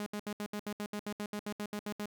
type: tone bursts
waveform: sawtooth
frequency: 207.7 Hz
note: G#3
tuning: in tune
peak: -32 dBFS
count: 16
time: 0-2.058 s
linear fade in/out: 2 ms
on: 63 ms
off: 70 ms
effects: none